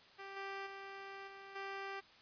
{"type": "tone with level steps", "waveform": "10% pulse", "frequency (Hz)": 392, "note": "G4", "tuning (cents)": 0, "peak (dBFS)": [-39, -34, -39, -43, -34], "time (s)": [0.18, 2.01], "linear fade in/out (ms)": 20, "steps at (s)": [0.36, 0.66, 1.27, 1.55], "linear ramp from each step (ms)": 10, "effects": ["white hiss -62 dBFS RMS until 2.21 s", "resampled to 11025 Hz"]}